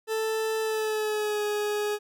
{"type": "tone with pitch glide", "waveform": "40% pulse", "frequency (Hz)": [440.7, 417.4], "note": ["A4", "G#4"], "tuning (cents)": [3, 9], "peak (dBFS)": -25, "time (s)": [0.07, 1.99], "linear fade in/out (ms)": 50, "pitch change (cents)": -94, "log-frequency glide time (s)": [0.61, 1.43], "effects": []}